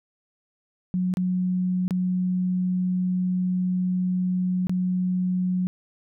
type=tone with dropouts; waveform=sine; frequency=182.6 Hz; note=F#3; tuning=23 cents flat; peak=-21 dBFS; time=0.94-5.67 s; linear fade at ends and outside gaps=0 ms; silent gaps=1.139-1.171 / 1.88-1.908 / 4.67-4.695 s; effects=none